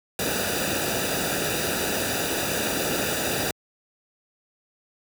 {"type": "noise with comb filter", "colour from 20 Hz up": "pink", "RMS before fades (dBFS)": -26, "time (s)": [0.19, 3.51], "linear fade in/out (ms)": 2, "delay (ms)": 0.93, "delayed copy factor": -0.75, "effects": ["high-pass 60 Hz 12 dB/octave"]}